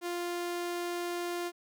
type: tone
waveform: sawtooth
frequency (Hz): 349.2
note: F4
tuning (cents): 0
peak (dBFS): -29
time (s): 0.01-1.52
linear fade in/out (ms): 50
effects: none